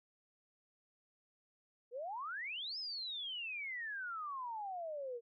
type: exponential two-way sweep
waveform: sine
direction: up then down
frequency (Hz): 458.7 to 5274 to 458.7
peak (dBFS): -40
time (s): 1.91-5.21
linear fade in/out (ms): 50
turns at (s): 2.78
effects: none